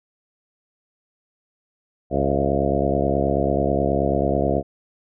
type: harmonic tone with a mistuned harmonic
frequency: 69.3 Hz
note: C#2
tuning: in tune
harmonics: 1 / 2 / 3 / 4 / 5 / 6 / 7 / 8 / 9 / 10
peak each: -27 / -27 / -27 / -27 / -27 / -27 / -27 / -27 / -27 / -27 dBFS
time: 2.1-4.63 s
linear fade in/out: 50 ms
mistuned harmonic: 9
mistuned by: +39 cents
effects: none